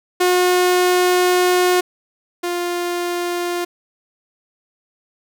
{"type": "tone pair in turn", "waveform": "sawtooth", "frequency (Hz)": [361, 350.7], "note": ["F#4", "F4"], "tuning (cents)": [-43, 7], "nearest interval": "minor second", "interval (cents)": 50, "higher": "first", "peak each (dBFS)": [-9, -16], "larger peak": "first", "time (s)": [[0.2, 1.81], [2.43, 3.65]], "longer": "first", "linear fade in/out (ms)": 10, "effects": []}